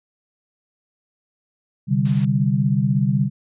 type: chord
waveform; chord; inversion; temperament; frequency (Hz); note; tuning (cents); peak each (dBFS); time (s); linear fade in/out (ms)
sine; C suspended second; none; just; 130.81 / 147.16 / 196.22; C3 / D3 / G3; 0 / +4 / +2; -20; 1.87-3.3; 50
type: noise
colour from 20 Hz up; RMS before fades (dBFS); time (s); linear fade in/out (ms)
white; -37; 2.05-2.25; 5
effects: resampled to 8000 Hz